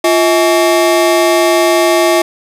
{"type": "ring-modulated tone", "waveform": "35% pulse", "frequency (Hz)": 493.9, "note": "B4", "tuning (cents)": 0, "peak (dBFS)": -3, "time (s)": [0.04, 2.22], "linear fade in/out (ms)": 5, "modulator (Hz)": 147, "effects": ["resampled to 32000 Hz", "7-bit"]}